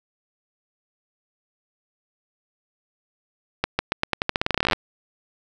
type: accelerating click train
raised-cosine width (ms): 0.3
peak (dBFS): -4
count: 22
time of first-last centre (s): 3.64-4.732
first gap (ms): 150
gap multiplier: 0.87
effects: none